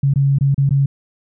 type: tone with dropouts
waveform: sine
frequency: 138.59 Hz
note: C#3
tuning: in tune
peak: -11 dBFS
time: 0.03-0.86 s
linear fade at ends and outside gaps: 5 ms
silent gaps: 0.138-0.158 / 0.386-0.409 / 0.545-0.579 / 0.693-0.707 s
effects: none